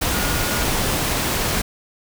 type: tone in noise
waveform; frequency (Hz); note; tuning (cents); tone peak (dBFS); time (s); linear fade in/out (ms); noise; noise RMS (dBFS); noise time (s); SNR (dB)
sine; 1437; F6; +49; -30; 0.12-0.65; 10; pink; -21; 0.01-1.62; -12
effects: none